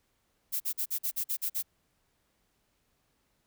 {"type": "noise bursts", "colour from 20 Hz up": "violet", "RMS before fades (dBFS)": -31, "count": 9, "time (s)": [0.52, 1.627], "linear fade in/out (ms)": 20, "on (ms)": 83, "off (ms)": 45, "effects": ["pink hiss -74 dBFS RMS until 3.46 s"]}